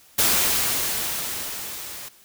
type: noise with level ramp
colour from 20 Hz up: white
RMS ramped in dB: -18 to -37 dBFS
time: 0.18-2.09 s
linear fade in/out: 10 ms
effects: white hiss -53 dBFS RMS until 2.24 s